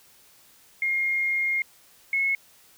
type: tone pair in turn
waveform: sine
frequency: 2133 / 2183 Hz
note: C7 / C#7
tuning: +33 / -27 cents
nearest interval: unison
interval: 40 cents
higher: second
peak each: -22 / -21 dBFS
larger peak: second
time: 0.82-1.62 / 2.13-2.35 s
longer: first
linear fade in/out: 2 ms
effects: white hiss -56 dBFS RMS until 2.77 s